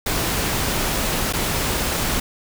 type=noise with dropouts; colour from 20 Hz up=pink; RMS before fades=-22 dBFS; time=0.06-2.2 s; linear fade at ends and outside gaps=5 ms; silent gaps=1.327-1.334 s; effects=none